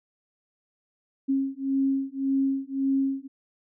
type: beating tone pair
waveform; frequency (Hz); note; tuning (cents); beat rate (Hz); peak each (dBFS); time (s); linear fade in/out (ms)
sine; 270 / 271.8; C#4 / C#4; -45 / -34; 1.8; -26; 1.28-3.28; 20
effects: none